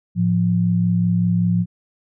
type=tone pair together; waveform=sine; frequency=110 / 175.3 Hz; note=A2 / F3; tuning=0 / +7 cents; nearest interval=minor sixth; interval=807 cents; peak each=-20 / -16 dBFS; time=0.15-1.66 s; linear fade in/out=50 ms; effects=none